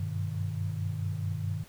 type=tone cluster; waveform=sine; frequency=94.9 / 99.6 / 123.9 / 155 Hz; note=F#2 / G2 / B2 / D#3; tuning=+44 / +28 / +6 / -6 cents; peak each=-40 / -32 / -39 / -35 dBFS; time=0-1.64 s; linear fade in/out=5 ms; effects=pink hiss -55 dBFS RMS until 1.68 s